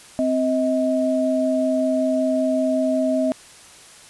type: tone pair together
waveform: sine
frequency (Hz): 260 / 634.7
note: C4 / D#5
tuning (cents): -11 / +34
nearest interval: octave + minor third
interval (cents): 1545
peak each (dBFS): -20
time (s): 0.19-3.32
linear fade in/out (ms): 0
effects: white hiss -45 dBFS RMS until 4.09 s + resampled to 24000 Hz